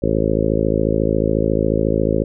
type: harmonic tone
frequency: 54.1 Hz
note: A1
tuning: 29 cents flat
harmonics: 1 / 2 / 3 / 4 / 5 / 6 / 7 / 8 / 9 / 10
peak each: -24 / -24 / -24 / -24 / -24 / -24 / -24 / -24 / -24 / -24 dBFS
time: 0.02-2.24 s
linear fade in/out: 10 ms
effects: none